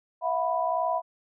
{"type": "chord", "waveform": "sine", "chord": "E suspended second", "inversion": "none", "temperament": "equal with one note detuned", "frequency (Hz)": [659.3, 721.8, 987.8], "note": ["E5", "F#5", "B5"], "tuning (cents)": [0, -43, 0], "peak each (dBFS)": [-28, -29, -28], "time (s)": [0.21, 1.02], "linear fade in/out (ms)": 50, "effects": []}